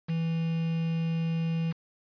triangle tone with quantisation, 164.3 Hz, E3, 5 cents flat, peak -24 dBFS, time 0.08-1.73 s, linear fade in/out 20 ms, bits 7, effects resampled to 11025 Hz

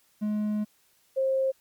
triangle / sine tone pair in turn, 211 / 531.7 Hz, G#3 / C5, +28 / +28 cents, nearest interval octave + major third, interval 1600 cents, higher second, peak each -23 / -22 dBFS, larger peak second, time 0.21-0.65 / 1.16-1.52 s, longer first, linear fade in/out 20 ms, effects white hiss -65 dBFS RMS until 1.6 s + MP3 96 kbps

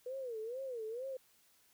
sine tone with vibrato, 484.2 Hz, B4, 34 cents flat, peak -39 dBFS, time 0.06-1.17 s, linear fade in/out 5 ms, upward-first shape sine, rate 2.2 Hz, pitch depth 190 cents each way, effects white hiss -69 dBFS RMS until 1.73 s

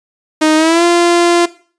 sawtooth tone with pitch glide, 311.1 to 345.2 Hz, D#4 to F4, 0 to -20 cents, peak -4 dBFS, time 0.41-1.46 s, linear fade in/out 10 ms, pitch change +180 cents, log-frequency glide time 0.56-0.84 s, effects noise-tail reverb RT60 0.4 s tail -17 dB re dry + resampled to 22050 Hz

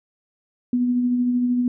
sine tone with tremolo, 246 Hz, B3, 7 cents flat, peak -16 dBFS, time 0.73-1.68 s, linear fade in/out 2 ms, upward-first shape sine, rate 13 Hz, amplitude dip 30%, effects none

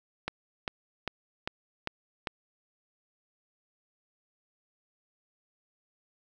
click train, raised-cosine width 0.3 ms, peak -15 dBFS, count 6, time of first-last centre 0.28-2.272 s, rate 2.51 Hz, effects none

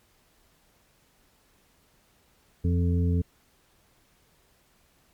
harmonic tone with a mistuned harmonic, 87.31 Hz, F2, in tune, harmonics 1 / 2 / 3 / 5, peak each -22 / -28 / -32 / -36 dBFS, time 2.64-3.22 s, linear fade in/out 10 ms, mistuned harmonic 2, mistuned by -20 cents, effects pink hiss -64 dBFS RMS until 5.13 s + MP3 96 kbps

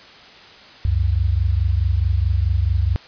sine tone pair together, 67.84 / 92.5 Hz, C#2 / F#2, -37 / 0 cents, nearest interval perfect fourth, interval 537 cents, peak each -18 dBFS, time 0.85-2.96 s, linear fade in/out 0 ms, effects white hiss -43 dBFS RMS until 3.07 s + resampled to 11025 Hz

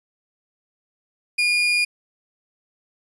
35% pulse tone, 2432 Hz, D#7, 40 cents flat, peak -15 dBFS, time 1.38-1.85 s, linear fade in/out 10 ms, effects resampled to 22050 Hz

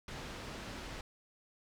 pink low-pass noise, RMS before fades -45 dBFS, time 0.08-1.01 s, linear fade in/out 2 ms, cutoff 5200 Hz, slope 12 dB/octave, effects none

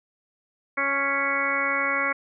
harmonic tone with a mistuned harmonic, 277.2 Hz, C#4, in tune, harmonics 1 / 2 / 3 / 4 / 5 / 6 / 7 / 8, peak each -36 / -32 / -39 / -29 / -29 / -32 / -29 / -27 dBFS, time 0.77-2.13 s, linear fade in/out 10 ms, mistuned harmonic 7, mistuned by +26 cents, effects none

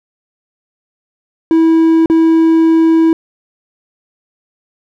triangle tone with dropouts, 325.5 Hz, E4, 22 cents flat, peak -4 dBFS, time 1.51-3.13 s, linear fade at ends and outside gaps 1 ms, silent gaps 2.059-2.099 s, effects none

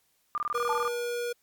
sine tone bursts, 1200 Hz, D6, 37 cents sharp, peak -26 dBFS, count 11, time 0.35-0.878 s, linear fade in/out 0 ms, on 28 ms, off 22 ms
square tone, 480 Hz, B4, 49 cents flat, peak -30 dBFS, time 0.54-1.33 s, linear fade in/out 10 ms
sine tone with exponential decay, 880 Hz, A5, in tune, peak -25 dBFS, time 0.69-1.15 s, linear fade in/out 2 ms, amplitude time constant 99 ms
effects white hiss -70 dBFS RMS until 1.42 s + MP3 96 kbps

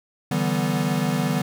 square chord, E minor seventh, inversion third, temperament equal with one note detuned, 146.83 / 164.81 / 192.96 / 246.9 Hz, D3 / E3 / G3 / B3, 0 / 0 / -27 / 0 cents, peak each -27 dBFS, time 0.31-1.42 s, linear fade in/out 5 ms, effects none

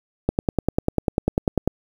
click train, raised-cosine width 2 ms, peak -5 dBFS, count 15, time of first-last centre 0.29-1.676 s, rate 10.1 Hz, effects 7-bit

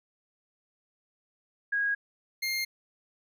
sine / 25% pulse tone pair in turn, 1644 / 2120 Hz, G#6 / C7, -18 / +22 cents, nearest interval major third, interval 440 cents, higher second, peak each -25 dBFS, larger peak neither, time 1.72-1.95 / 2.42-2.65 s, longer neither, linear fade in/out 10 ms, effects none

